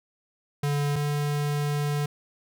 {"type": "tone pair in turn", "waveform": "square", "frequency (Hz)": [144.5, 146.18], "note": ["D3", "D3"], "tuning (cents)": [-28, -8], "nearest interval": "unison", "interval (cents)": 20, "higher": "second", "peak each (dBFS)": [-24, -25], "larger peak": "first", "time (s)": [[0.63, 0.96], [0.96, 2.06]], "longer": "second", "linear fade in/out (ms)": 5, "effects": []}